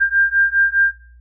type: beating tone pair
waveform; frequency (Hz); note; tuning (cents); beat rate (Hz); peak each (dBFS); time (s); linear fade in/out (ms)
sine; 1592 / 1596.9; G6 / G6; +26 / +32; 4.9; -16; 0-0.93; 20
effects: noise-tail reverb RT60 0.4 s tail -17 dB re dry + added 60 Hz sine -42 dBFS peak until 1.2 s